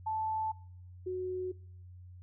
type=tone pair in turn; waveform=sine; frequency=876 / 368.3 Hz; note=A5 / F#4; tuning=-8 / -8 cents; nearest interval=octave + minor third; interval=1500 cents; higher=first; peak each=-31 / -33 dBFS; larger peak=first; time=0.06-0.52 / 1.06-1.52 s; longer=neither; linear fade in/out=10 ms; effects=noise-tail reverb RT60 0.7 s tail -24 dB re dry + added 90 Hz sine -48 dBFS peak until 2.22 s